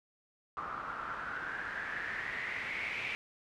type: noise with low-pass filter sweep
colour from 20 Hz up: white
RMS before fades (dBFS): -39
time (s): 0.57-3.15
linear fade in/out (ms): 0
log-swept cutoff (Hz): 1200 to 2400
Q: 6.9
effects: none